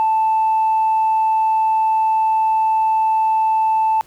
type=tone; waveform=sine; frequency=880 Hz; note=A5; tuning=in tune; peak=-12 dBFS; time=0-4.01 s; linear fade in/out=0 ms; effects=tanh soft clip ceiling -10 dBFS + pink hiss -51 dBFS RMS until 4.06 s